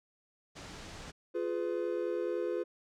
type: low-pass noise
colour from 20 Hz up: pink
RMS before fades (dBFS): -47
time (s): 0.55-1.12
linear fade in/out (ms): 20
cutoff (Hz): 7400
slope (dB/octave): 24
type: chord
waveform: triangle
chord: F diminished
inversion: none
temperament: just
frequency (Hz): 349.2 / 419.1 / 502.9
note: F4 / Ab4 / Cb5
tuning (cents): 0 / +16 / +31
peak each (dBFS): -33 / -35 / -34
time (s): 1.34-2.64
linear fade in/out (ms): 20
effects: none